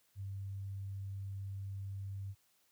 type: tone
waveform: sine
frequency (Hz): 98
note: G2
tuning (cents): 0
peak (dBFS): -39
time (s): 0.15-2.35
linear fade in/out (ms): 50
effects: white hiss -73 dBFS RMS until 2.71 s + high-pass 60 Hz 12 dB/octave